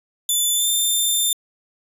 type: tone with pitch glide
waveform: 10% pulse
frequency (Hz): 3507 to 3583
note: A7 to A7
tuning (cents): -6 to +31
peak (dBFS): -10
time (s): 0.29-1.33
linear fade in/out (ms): 2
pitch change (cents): +37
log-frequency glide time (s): 0.54-0.68
effects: resampled to 32000 Hz